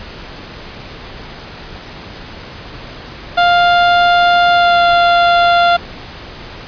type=tone with pitch glide; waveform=30% pulse; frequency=700 to 693.6 Hz; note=F5 to F5; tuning=+4 to -12 cents; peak=-5 dBFS; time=3.37-5.77 s; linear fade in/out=10 ms; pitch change=-16 cents; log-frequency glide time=4.49-4.82 s; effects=pink hiss -31 dBFS RMS until 6.67 s + resampled to 11025 Hz